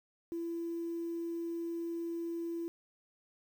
sine tone, 336.7 Hz, E4, 37 cents sharp, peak -34 dBFS, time 0.32-2.68 s, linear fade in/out 0 ms, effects tanh soft clip ceiling -31 dBFS + 10-bit

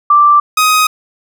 sine / sawtooth tone pair in turn, 1174.7 / 1254.9 Hz, D6 / D#6, 0 / +14 cents, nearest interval minor second, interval 114 cents, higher second, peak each -4 dBFS, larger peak neither, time 0.1-0.4 / 0.57-0.87 s, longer neither, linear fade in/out 5 ms, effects none

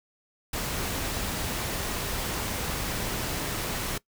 pink noise, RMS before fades -31 dBFS, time 0.53-3.98 s, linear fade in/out 5 ms, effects noise-tail reverb RT60 0.1 s tail -21 dB re dry

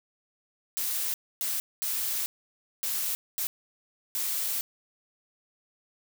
blue noise bursts at uneven times, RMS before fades -30 dBFS, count 6, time 0.77-1.14 / 1.41-1.6 / 1.82-2.26 / 2.83-3.15 / 3.38-3.47 / 4.15-4.61 s, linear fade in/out 0 ms, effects none

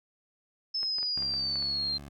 sine exponential sweep, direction down, 5250 to 4143 Hz, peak -28 dBFS, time 0.74-1.98 s, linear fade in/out 10 ms
clicks, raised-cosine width 0.5 ms, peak -30 dBFS, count 8, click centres 0.831 / 0.985 / 1.029 / 1.176 / 1.225 / 1.339 / 1.557 / 1.624 s
15% pulse tone with pitch glide, 68.3 to 71.04 Hz, C#2 to C#2, -25 to +43 cents, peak -37 dBFS, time 1.16-2.09 s, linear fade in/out 10 ms, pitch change +68 cents, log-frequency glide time 1.48-1.79 s
effects none

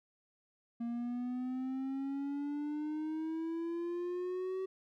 triangle exponential sweep, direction up, 233.1 to 380.9 Hz, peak -33 dBFS, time 0.8-4.66 s, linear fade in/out 10 ms, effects none

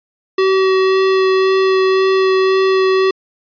square tone with vibrato, 380.3 Hz, F#4, 48 cents sharp, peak -11 dBFS, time 0.38-3.11 s, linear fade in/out 5 ms, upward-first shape sine, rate 1.9 Hz, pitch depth 8 cents each way, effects resampled to 11025 Hz

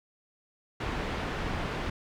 pink low-pass noise, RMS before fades -33 dBFS, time 0.8-1.9 s, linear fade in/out 5 ms, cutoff 2600 Hz, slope 12 dB/octave, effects none

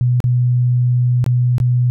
sine tone with dropouts, 123.47 Hz, B2, in tune, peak -11 dBFS, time 0.01-1.9 s, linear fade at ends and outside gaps 0 ms, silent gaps 0.203-0.241 / 1.242-1.263 / 1.582-1.601 s, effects none

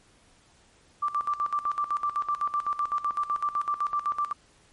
sine tone with tremolo, 1174.7 Hz, D6, in tune, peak -23 dBFS, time 1.02-4.33 s, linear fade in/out 10 ms, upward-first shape square, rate 7.9 Hz, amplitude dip 80%, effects pink hiss -60 dBFS RMS until 4.72 s + MP3 48 kbps

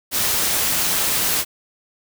white noise with amplitude modulation, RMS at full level -18 dBFS, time 0.11-1.45 s, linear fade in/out 50 ms, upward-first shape sine, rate 285 Hz, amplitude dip 40%, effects none

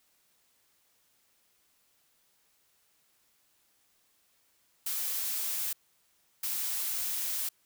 blue noise bursts at uneven times, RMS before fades -33 dBFS, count 2, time 4.86-5.73 / 6.43-7.49 s, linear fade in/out 5 ms, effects white hiss -70 dBFS RMS until 7.65 s

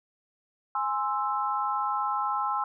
sine chord, Ab augmented, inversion none, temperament equal, 830.6 / 1046.5 / 1318.5 Hz, Ab5 / C6 / E6, 0 / 0 / 0 cents, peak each -30 dBFS, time 0.75-2.64 s, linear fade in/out 2 ms, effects none

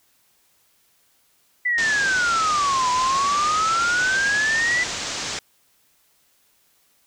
sine exponential two-way sweep, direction down then up, 2000 to 987.8 to 2000 Hz, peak -18 dBFS, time 1.65-4.84 s, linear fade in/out 10 ms, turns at 2.9 s
white low-pass noise, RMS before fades -29 dBFS, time 1.78-5.39 s, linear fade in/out 2 ms, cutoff 7300 Hz, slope 48 dB/octave
effects white hiss -62 dBFS RMS until 7.06 s

